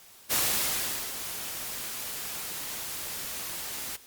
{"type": "noise with ADSR envelope", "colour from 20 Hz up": "white", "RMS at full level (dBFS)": -25, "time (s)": [0.29, 3.97], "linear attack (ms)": 35, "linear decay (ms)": 760, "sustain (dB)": -11, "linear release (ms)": 17, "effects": ["white hiss -53 dBFS RMS until 4.06 s", "Opus 48 kbps"]}